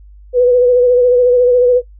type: tone with vibrato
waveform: sine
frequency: 493.9 Hz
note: B4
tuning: in tune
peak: -6 dBFS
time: 0.33-1.82 s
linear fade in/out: 50 ms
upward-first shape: sine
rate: 14 Hz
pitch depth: 32 cents each way
effects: noise-tail reverb RT60 0.1 s tail -18 dB re dry + added 50 Hz sine -36 dBFS peak until 1.99 s